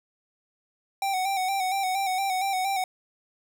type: tone with vibrato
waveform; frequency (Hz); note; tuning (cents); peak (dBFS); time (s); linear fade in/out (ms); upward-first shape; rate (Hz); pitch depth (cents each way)
square; 764; G5; -45; -25; 1.02-2.84; 2; square; 4.3; 47
effects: none